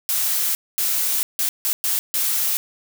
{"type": "noise bursts at uneven times", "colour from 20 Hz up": "blue", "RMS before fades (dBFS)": -21, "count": 6, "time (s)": [[0.09, 0.55], [0.78, 1.23], [1.39, 1.49], [1.65, 1.73], [1.84, 1.99], [2.14, 2.57]], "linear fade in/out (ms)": 0, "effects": []}